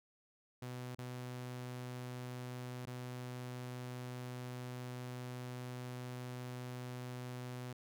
sawtooth tone with dropouts, 124.9 Hz, B2, 20 cents sharp, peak -39 dBFS, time 0.62-7.73 s, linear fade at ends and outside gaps 5 ms, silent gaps 0.95-0.985 / 2.856-2.871 s, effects none

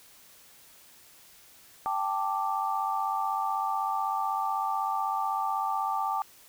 sine chord, G suspended second, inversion none, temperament equal, 784 / 880 / 1174.7 Hz, G5 / A5 / D6, 0 / 0 / 0 cents, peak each -31 dBFS, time 1.86-6.22 s, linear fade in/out 0 ms, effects white hiss -55 dBFS RMS until 6.48 s

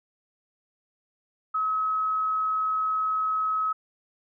sine tone, 1281 Hz, E6, 50 cents flat, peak -23 dBFS, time 1.54-3.73 s, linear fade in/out 10 ms, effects none

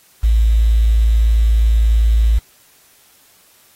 sine tone with quantisation, 55.4 Hz, A1, 13 cents sharp, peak -9 dBFS, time 0.23-2.39 s, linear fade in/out 10 ms, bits 6, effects white hiss -51 dBFS RMS until 3.75 s + AAC 48 kbps

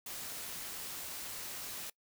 white noise, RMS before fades -43 dBFS, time 0.06-1.9 s, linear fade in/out 5 ms, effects noise-tail reverb RT60 0.1 s tail -23 dB re dry

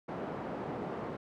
pink band-pass noise, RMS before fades -39 dBFS, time 0.08-1.17 s, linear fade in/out 10 ms, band 190 to 940 Hz, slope 12 dB/octave, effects none

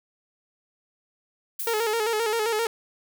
violet noise with exponential decay, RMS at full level -29 dBFS, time 1.59-2.24 s, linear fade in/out 5 ms, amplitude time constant 140 ms
sawtooth tone with vibrato, 444.1 Hz, A4, 16 cents sharp, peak -19 dBFS, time 1.67-2.67 s, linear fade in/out 2 ms, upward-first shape square, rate 7.6 Hz, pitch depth 69 cents each way
effects none

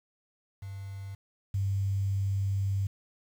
sine tone pair in turn, 98.1 / 98.1 Hz, G2 / G2, +2 / +2 cents, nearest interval unison, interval 0 cents, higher neither, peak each -37 / -26 dBFS, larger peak second, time 0.62-1.15 / 1.54-2.87 s, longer second, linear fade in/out 5 ms, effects 9-bit

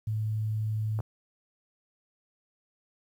sine tone, 108.5 Hz, A2, 24 cents flat, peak -27 dBFS, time 0.07-1.01 s, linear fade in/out 5 ms
clicks, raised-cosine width 1 ms, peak -26 dBFS, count 2, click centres 0.99 / 1.003 s
effects 10-bit

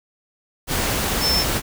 sine tone in noise, 5310 Hz, E8, 12 cents sharp, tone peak -18 dBFS, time 1.2-1.45 s, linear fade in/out 50 ms, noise pink, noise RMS -22 dBFS, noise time 0.67-1.62 s, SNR +1 dB, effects none

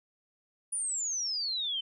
sine exponential sweep, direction down, 9790 to 3036 Hz, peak -30 dBFS, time 0.72-1.81 s, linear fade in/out 10 ms, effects none

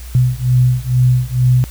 sine beating tone pair, 124.6 / 126.8 Hz, B2 / B2, +16 / +46 cents, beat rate 2.2 Hz, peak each -13 dBFS, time 0.15-1.64 s, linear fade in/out 0 ms, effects added 60 Hz sine -28 dBFS peak until 1.7 s + white hiss -39 dBFS RMS until 1.7 s

